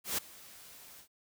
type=noise with ADSR envelope; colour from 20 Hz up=white; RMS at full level=-31 dBFS; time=0.04-1.08 s; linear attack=140 ms; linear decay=8 ms; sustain=-22 dB; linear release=87 ms; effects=none